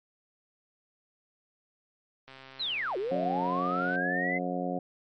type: click train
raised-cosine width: 0.3 ms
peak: -32 dBFS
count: 224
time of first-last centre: 2.28-3.957 s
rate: 133 Hz
type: linear two-way sweep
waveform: sine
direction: down then up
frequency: 4236 to 354.9 to 2077 Hz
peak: -29 dBFS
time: 2.59-4.39 s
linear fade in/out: 20 ms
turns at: 2.97 s
type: harmonic tone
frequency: 90 Hz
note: F#2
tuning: 47 cents flat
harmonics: 2 / 3 / 4 / 5 / 6 / 7 / 8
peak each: -35 / -35 / -40 / -41 / -36 / -42 / -35 dBFS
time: 3.11-4.79 s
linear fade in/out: 5 ms
effects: MP3 48 kbps